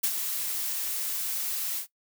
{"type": "noise with ADSR envelope", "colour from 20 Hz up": "blue", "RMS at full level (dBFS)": -24, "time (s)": [0.03, 1.87], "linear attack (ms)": 12, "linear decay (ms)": 59, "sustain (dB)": -7, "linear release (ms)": 100, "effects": ["noise-tail reverb RT60 0.1 s tail -17 dB re dry"]}